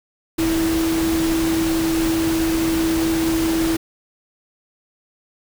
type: tone in noise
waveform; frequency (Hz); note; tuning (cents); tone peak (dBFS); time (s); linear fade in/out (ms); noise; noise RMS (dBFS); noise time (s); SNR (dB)
sine; 326.1; E4; -19; -17; 0.38-3.77; 10; pink; -26; 0.38-3.77; +6
effects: none